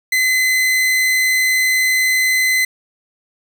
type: tone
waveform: 40% pulse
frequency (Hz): 2036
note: C7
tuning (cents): -48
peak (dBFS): -12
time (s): 0.12-2.65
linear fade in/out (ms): 5
effects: none